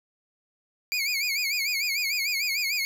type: tone with vibrato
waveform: 25% pulse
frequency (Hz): 2315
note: D7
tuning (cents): -25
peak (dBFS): -21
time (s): 0.92-2.85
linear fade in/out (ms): 0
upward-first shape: sine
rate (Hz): 6.7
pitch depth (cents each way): 130
effects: none